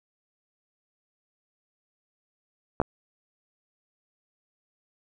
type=clicks; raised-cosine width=1 ms; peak=-7 / -14 dBFS; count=2; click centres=2.801 / 2.816 s; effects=none